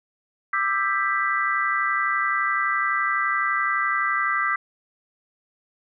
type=chord; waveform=sine; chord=E minor seventh; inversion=third; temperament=just; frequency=1186.7 / 1318.5 / 1582.2 / 1977.8 Hz; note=D6 / E6 / G6 / B6; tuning=+18 / 0 / +16 / +2 cents; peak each=-25 / -27 / -27 / -25 dBFS; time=0.53-4.56 s; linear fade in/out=5 ms; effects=none